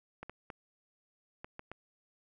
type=clicks; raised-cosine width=0.5 ms; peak=-28 dBFS; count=6; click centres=0.23 / 0.296 / 0.502 / 1.445 / 1.594 / 1.716 s; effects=none